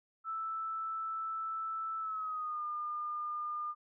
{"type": "tone with pitch glide", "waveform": "sine", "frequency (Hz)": [1318.5, 1209.1], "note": ["E6", "D#6"], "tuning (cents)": [0, -50], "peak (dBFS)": -35, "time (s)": [0.24, 3.75], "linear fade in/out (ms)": 50, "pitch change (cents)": -150, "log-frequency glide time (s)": [1.99, 2.63], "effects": []}